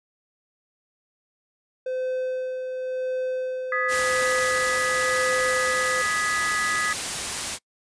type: tone with tremolo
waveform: triangle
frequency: 513 Hz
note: C5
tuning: 34 cents flat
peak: -22 dBFS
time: 1.86-6.02 s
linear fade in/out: 5 ms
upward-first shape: sine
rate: 0.93 Hz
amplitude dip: 40%
type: chord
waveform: sine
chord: G# minor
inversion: second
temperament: equal with one note detuned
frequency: 1244.5 / 1684.4 / 1975.5 Hz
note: D#6 / G#6 / B6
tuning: 0 / +24 / 0 cents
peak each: -27 dBFS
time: 3.72-6.93 s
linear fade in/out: 2 ms
type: noise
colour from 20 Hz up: white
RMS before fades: -28 dBFS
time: 3.88-7.59 s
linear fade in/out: 50 ms
effects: noise-tail reverb RT60 0.1 s tail -25 dB re dry + resampled to 22050 Hz